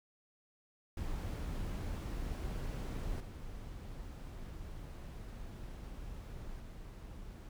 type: noise with level steps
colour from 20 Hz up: brown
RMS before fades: -39 / -46 / -48 dBFS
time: 0.97-7.49 s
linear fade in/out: 2 ms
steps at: 3.2 / 6.6 s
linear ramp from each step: 5 ms
effects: none